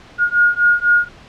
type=beating tone pair; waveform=sine; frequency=1430 / 1434 Hz; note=F6 / F6; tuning=+41 / +45 cents; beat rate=4 Hz; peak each=-14 dBFS; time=0.18-1.09 s; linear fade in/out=50 ms; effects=pink hiss -42 dBFS RMS until 1.28 s + low-pass 4000 Hz 12 dB/octave

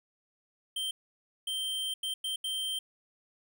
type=tone bursts at uneven times; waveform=square; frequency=3136 Hz; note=G7; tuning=in tune; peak=-32 dBFS; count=5; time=0.76-0.91 / 1.47-1.94 / 2.03-2.14 / 2.24-2.36 / 2.44-2.79 s; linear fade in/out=5 ms; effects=none

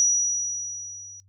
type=tone with level ramp; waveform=sine; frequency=5830 Hz; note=F#8; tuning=26 cents flat; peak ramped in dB=-15 to -40 dBFS; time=0-1.2 s; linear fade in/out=0 ms; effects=noise-tail reverb RT60 0.1 s tail -20 dB re dry + added 96 Hz sine -55 dBFS peak until 1.28 s

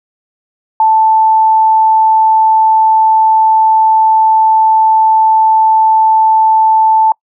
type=tone; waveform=sine; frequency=880 Hz; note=A5; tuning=in tune; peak=-5 dBFS; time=0.8-7.12 s; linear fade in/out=2 ms; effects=noise-tail reverb RT60 0.1 s tail -26 dB re dry

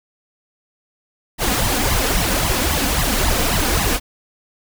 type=noise with flanger; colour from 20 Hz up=pink; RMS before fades=-18 dBFS; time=1.38-4 s; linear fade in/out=50 ms; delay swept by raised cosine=0.98 to 4.08 ms; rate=3.7 Hz; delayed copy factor=+0.75; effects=none

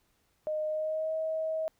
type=tone with pitch glide; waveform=sine; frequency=616 to 636.6 Hz; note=D#5 to D#5; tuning=-17 to +39 cents; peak=-29 dBFS; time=0.47-1.68 s; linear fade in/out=0 ms; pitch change=+56 cents; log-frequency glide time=0.67-1.14 s; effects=pink hiss -72 dBFS RMS until 1.79 s

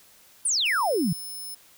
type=exponential sweep; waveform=sine; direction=down; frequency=10120 to 146.83 Hz; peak=-21 dBFS; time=0.45-1.13 s; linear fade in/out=5 ms
type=tone; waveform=5% pulse; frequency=5220 Hz; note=E8; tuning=18 cents flat; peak=-29 dBFS; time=0.65-1.55 s; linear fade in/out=10 ms
effects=white hiss -55 dBFS RMS until 1.77 s

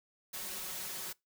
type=noise with comb filter; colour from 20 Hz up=white; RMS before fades=-41 dBFS; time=0.33-1.13 s; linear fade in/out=10 ms; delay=5.4 ms; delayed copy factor=+0.95; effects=noise-tail reverb RT60 0.2 s tail -24 dB re dry

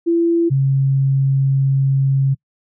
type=tone pair in turn; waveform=sine; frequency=337.4 / 135.92 Hz; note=E4 / C#3; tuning=+40 / -34 cents; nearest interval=octave + major third; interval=1574 cents; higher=first; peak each=-12 dBFS; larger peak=neither; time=0.06-0.5 / 0.5-2.35 s; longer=second; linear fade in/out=20 ms; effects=noise-tail reverb RT60 0.1 s tail -26 dB re dry

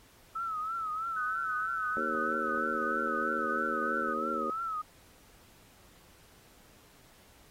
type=tone with vibrato; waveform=sine; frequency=1300 Hz; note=E6; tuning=24 cents flat; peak=-32 dBFS; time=0.35-4.82 s; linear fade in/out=10 ms; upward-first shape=triangle; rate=3.1 Hz; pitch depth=100 cents each way
type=tone with tremolo; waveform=sine; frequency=1499 Hz; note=F#6; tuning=22 cents sharp; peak=-33 dBFS; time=1.16-4.14 s; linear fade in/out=10 ms; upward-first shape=square; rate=3 Hz; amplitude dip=25%
type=harmonic tone; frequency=78 Hz; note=D#2; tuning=5 cents sharp; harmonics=3 / 4 / 5 / 6 / 7; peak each=-39 / -40 / -39 / -41 / -39 dBFS; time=1.97-4.5 s; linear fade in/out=0 ms
type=clicks; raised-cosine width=1 ms; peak=-37 dBFS; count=5; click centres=2.15 / 2.347 / 2.546 / 2.578 / 3.075 s
effects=pink hiss -60 dBFS RMS until 7.5 s + AAC 48 kbps

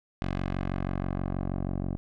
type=tone with low-pass filter sweep; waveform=10% pulse; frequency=46.26 Hz; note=F#1; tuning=in tune; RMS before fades=-31 dBFS; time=0.22-1.97 s; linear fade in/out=0 ms; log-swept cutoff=3600 to 520 Hz; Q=0.74; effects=none

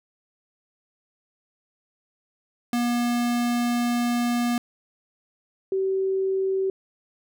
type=tone pair in turn; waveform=square / sine; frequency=240 / 383.4 Hz; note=B3 / G4; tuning=-49 / -38 cents; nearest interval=minor sixth; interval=811 cents; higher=second; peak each=-22 / -21 dBFS; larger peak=second; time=2.73-4.58 / 5.72-6.7 s; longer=first; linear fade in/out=2 ms; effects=none

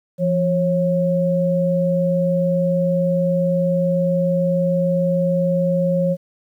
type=tone pair together; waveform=sine; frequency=171.9 / 544.9 Hz; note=F3 / C#5; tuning=-27 / -30 cents; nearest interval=octave + minor sixth; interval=1997 cents; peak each=-18 dBFS; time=0.18-6.17 s; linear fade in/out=50 ms; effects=9-bit

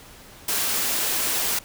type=high-pass noise; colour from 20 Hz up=white; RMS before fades=-24 dBFS; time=0.48-1.59 s; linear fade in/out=5 ms; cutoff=170 Hz; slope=12 dB/octave; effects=pink hiss -46 dBFS RMS until 1.64 s

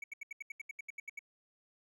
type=tone bursts; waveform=triangle; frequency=2256 Hz; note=C#7; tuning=30 cents sharp; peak=-38 dBFS; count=13; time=0.02-1.192 s; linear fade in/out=5 ms; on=20 ms; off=76 ms; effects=none

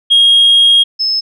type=tone pair in turn; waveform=sine; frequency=3262 / 5207 Hz; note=G#7 / E8; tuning=-32 / -22 cents; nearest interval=minor sixth; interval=810 cents; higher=second; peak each=-3 / -11 dBFS; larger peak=first; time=0.1-0.84 / 0.99-1.21 s; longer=first; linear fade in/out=20 ms; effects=tanh soft clip ceiling -2 dBFS

